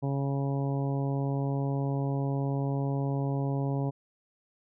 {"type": "harmonic tone", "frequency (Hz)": 138.4, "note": "C#3", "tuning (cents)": -2, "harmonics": [1, 2, 3, 4, 5, 6, 7], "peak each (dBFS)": [-28, -34, -38, -40, -42, -44, -45], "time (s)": [0.02, 3.91], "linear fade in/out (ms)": 20, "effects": []}